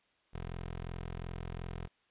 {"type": "tone", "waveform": "15% pulse", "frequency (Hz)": 42.78, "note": "F1", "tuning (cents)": -35, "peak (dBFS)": -33, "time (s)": [0.33, 1.88], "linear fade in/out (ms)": 20, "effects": ["white hiss -72 dBFS RMS until 2.1 s", "resampled to 8000 Hz"]}